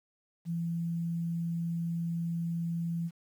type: tone with quantisation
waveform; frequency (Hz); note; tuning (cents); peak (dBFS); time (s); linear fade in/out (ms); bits
sine; 168.3; E3; +36; -30; 0.45-3.11; 50; 10
effects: none